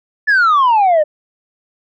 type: exponential sweep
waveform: sine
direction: down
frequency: 1760 to 587.3 Hz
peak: -6 dBFS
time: 0.27-1.04 s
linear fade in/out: 20 ms
effects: tanh soft clip ceiling -7 dBFS